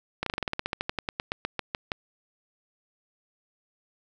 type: slowing click train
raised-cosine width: 0.3 ms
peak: -12 dBFS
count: 21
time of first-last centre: 0.23-1.918 s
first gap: 33 ms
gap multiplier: 1.09
effects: none